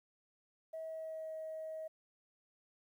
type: tone with pitch glide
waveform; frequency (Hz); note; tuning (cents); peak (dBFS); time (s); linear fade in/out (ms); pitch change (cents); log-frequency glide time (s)
sine; 643 to 634.5; E5 to D#5; -43 to +34; -40; 0.73-1.88; 10; -23; 0.83-1.34
effects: tanh soft clip ceiling -37 dBFS + 12-bit